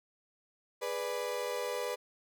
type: chord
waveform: 35% pulse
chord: G# diminished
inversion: none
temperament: equal with one note detuned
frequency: 415.3 / 493.9 / 589.4 Hz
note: G#4 / B4 / D5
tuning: 0 / 0 / +6 cents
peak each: -39 / -34 / -38 dBFS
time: 0.81-1.96 s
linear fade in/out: 20 ms
effects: none